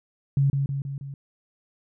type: tone with echo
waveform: sine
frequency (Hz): 138.59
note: C#3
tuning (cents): 0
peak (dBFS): -17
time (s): 0.37-0.5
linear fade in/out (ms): 2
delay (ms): 160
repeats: 4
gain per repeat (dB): -4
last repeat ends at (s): 1.14
effects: none